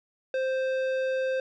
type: tone with tanh clipping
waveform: sine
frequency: 523.3 Hz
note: C5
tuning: in tune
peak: -27 dBFS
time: 0.34-1.4 s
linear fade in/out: 2 ms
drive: 13 dB
effects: none